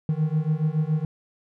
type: beating tone pair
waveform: triangle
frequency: 151.8 / 158.9 Hz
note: D#3 / D#3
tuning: -42 / +37 cents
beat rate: 7.1 Hz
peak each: -22 dBFS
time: 0.09-1.05 s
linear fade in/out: 2 ms
effects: none